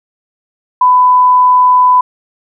sine tone, 1000 Hz, B5, 21 cents sharp, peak -4 dBFS, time 0.81-2.01 s, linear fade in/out 5 ms, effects none

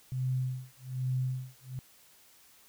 sine tone with tremolo, 128.7 Hz, C3, 28 cents flat, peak -27 dBFS, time 0.12-1.79 s, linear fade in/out 0 ms, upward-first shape sine, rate 1.2 Hz, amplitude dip 100%, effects white hiss -60 dBFS RMS until 2.68 s

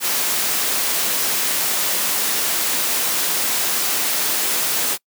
white noise, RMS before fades -20 dBFS, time 0-4.98 s, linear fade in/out 50 ms, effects noise-tail reverb RT60 0.1 s tail -25 dB re dry + high-pass 200 Hz 12 dB/octave

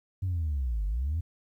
sine linear two-way sweep, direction down then up, 96.7 to 47.47 to 86.6 Hz, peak -25 dBFS, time 0.22-1.21 s, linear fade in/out 10 ms, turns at 0.86 s, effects tanh soft clip ceiling -24 dBFS + 11-bit

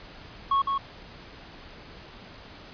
triangle tone with echo, 1101 Hz, C#6, 12 cents flat, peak -18 dBFS, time 0.51-0.62 s, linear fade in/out 5 ms, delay 160 ms, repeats 1, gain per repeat -4 dB, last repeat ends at 0.78 s, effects pink hiss -46 dBFS RMS until 2.73 s + resampled to 11025 Hz

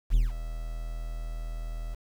triangle tone with ADSR envelope, 40.26 Hz, E1, 40 cents flat, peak -15 dBFS, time 0.1-1.95 s, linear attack 43 ms, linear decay 170 ms, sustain -15 dB, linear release 11 ms, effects 8-bit

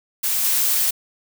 blue noise with level steps, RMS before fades -21 / -19 dBFS, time 0.23-0.91 s, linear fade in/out 10 ms, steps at 0.43 s, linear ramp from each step 20 ms, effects none

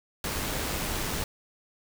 pink noise with amplitude modulation, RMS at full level -30 dBFS, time 0.24-1.24 s, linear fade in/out 2 ms, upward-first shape sine, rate 102 Hz, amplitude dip 25%, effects none

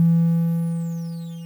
triangle tone with level ramp, 167.2 Hz, E3, 25 cents sharp, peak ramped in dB -8 to -30 dBFS, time 0-1.45 s, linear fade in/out 0 ms, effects tanh soft clip ceiling -10 dBFS + 8-bit

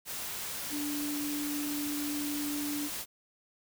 sine tone in noise, 292.2 Hz, D4, 9 cents flat, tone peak -33 dBFS, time 0.7-2.9 s, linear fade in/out 50 ms, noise white, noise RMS -38 dBFS, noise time 0.05-3.06 s, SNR +2 dB, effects none

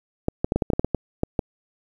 clicks, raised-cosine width 2 ms, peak -7 dBFS, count 12, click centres 0.284 / 0.445 / 0.521 / 0.56 / 0.622 / 0.702 / 0.734 / 0.795 / 0.846 / 0.947 / 1.234 / 1.392 s, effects 8-bit

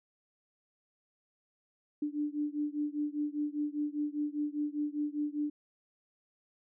sine beating tone pair, 293.7 / 298.7 Hz, D4 / D4, 0 / +29 cents, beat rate 5 Hz, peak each -34 / -35 dBFS, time 2.02-5.5 s, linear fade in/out 5 ms, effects none

